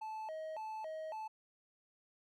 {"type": "tone with vibrato", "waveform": "triangle", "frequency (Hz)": 742, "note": "F#5", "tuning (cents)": 5, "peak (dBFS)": -39, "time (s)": [0.01, 1.28], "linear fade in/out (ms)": 10, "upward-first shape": "square", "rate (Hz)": 1.8, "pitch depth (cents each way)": 280, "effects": []}